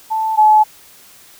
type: tone pair in turn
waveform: sine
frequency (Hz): 880 / 857.4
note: A5 / A5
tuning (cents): 0 / -45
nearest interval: unison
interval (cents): 45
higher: first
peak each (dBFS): -15 / -6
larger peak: second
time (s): 0.1-0.37 / 0.37-0.64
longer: neither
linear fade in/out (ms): 20
effects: white hiss -44 dBFS RMS until 1.39 s